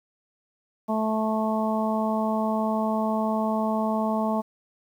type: harmonic tone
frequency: 218.5 Hz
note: A3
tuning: 12 cents flat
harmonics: 1 / 2 / 3 / 4 / 5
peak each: -25 / -34 / -28 / -30 / -33 dBFS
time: 0.88-4.42 s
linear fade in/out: 20 ms
effects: 9-bit